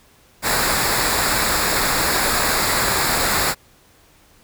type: noise with comb filter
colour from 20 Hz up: pink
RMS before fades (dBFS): -19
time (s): 0.42-3.55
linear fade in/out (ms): 50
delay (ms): 0.33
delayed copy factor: -0.65
effects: pink hiss -53 dBFS RMS until 4.43 s